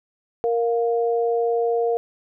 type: tone pair together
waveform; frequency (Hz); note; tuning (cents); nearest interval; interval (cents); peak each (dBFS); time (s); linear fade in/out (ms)
sine; 466.2 / 702.4; A#4 / F5; 0 / +10; perfect fifth; 710; -19 / -25; 0.44-1.97; 0
effects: none